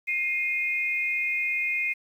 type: tone pair together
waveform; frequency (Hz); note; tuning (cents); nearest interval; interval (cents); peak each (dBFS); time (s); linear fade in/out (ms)
sine; 2119 / 2482; C7 / D#7; +21 / -5; minor third; 274; -27; 0.07-1.94; 20
effects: 9-bit